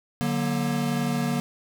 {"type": "chord", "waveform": "square", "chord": "D augmented", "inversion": "none", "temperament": "equal with one note detuned", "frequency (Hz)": [146.83, 185, 237.3], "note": ["D3", "F#3", "A#3"], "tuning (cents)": [0, 0, 31], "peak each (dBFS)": [-29, -31, -27], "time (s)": [0.21, 1.4], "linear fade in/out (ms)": 0, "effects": []}